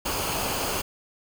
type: noise with comb filter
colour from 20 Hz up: pink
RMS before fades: -28 dBFS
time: 0.05-0.82 s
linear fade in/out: 10 ms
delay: 0.53 ms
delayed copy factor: -0.5
effects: none

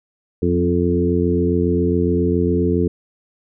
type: harmonic tone with a mistuned harmonic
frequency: 87.31 Hz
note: F2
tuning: in tune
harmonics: 1 / 2 / 3 / 4 / 5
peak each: -21 / -21 / -21 / -21 / -21 dBFS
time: 0.42-2.88 s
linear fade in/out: 5 ms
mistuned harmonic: 2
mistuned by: +25 cents
effects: none

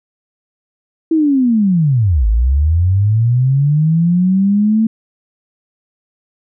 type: linear two-way sweep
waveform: sine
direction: down then up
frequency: 329.6 to 50.8 to 224.9 Hz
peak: -9 dBFS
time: 1.11-4.87 s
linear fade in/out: 5 ms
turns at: 2.27 s
effects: none

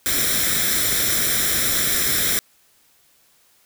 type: noise with comb filter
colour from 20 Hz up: white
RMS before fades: -20 dBFS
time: 0.06-2.39 s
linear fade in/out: 0 ms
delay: 0.54 ms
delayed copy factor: +0.7
effects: white hiss -58 dBFS RMS until 3.65 s

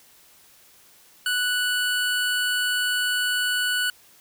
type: tone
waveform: 25% pulse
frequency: 1480 Hz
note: F#6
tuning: in tune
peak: -18 dBFS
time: 1.26-3.9 s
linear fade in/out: 2 ms
effects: white hiss -54 dBFS RMS until 4.2 s

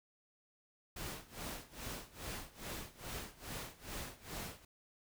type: noise with tremolo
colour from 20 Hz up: pink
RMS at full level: -43 dBFS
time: 0.96-4.65 s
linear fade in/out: 5 ms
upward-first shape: sine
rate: 2.4 Hz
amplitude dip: 90%
effects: none

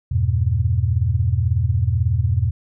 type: tone cluster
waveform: sine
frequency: 82.7 / 99 / 121 Hz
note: E2 / G2 / B2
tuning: +6 / +18 / -35 cents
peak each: -20 dBFS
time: 0.11-2.51 s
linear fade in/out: 10 ms
effects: none

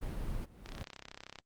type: noise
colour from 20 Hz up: brown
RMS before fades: -37 dBFS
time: 0.01-0.46 s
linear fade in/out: 20 ms
type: noise with exponential growth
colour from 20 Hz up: brown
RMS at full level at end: -38 dBFS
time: 0.09-0.83 s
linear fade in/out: 0 ms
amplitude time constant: 160 ms
type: click train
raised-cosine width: 0.2 ms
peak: -28 dBFS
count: 25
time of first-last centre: 0.66-1.387 s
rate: 33 Hz
effects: Opus 32 kbps

